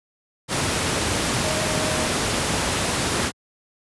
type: tone in noise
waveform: sine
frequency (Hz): 622.3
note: D#5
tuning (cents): 0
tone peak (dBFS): -28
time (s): 1.42-2.09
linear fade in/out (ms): 50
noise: pink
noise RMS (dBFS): -22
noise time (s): 0.48-3.32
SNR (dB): -9
effects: high-pass 80 Hz 12 dB/octave + resampled to 24000 Hz